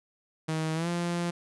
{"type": "tone with pitch glide", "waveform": "sawtooth", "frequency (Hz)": [158.5, 172.85], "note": ["D#3", "F3"], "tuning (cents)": [32, -18], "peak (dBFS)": -24, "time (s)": [0.48, 1.31], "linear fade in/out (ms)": 10, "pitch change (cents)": 150, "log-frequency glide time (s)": [0.74, 0.88], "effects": ["resampled to 24000 Hz"]}